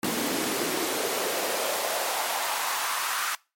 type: noise with high-pass filter sweep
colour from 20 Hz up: pink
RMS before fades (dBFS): -28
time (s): 0.03-3.35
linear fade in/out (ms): 2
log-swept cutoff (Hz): 240 to 1300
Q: 2.2
effects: noise-tail reverb RT60 0.3 s tail -24 dB re dry + MP3 64 kbps